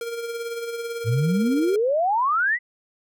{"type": "tone with tremolo", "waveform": "square", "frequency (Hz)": 466.2, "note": "A#4", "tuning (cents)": 0, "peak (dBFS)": -27, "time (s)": [0.01, 1.76], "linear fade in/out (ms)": 2, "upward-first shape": "sine", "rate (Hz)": 18, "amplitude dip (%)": 45}
{"type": "exponential sweep", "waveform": "sine", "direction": "up", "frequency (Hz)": [105.3, 2033], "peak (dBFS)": -18, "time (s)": [1.04, 2.59], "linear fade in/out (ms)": 50}
{"effects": []}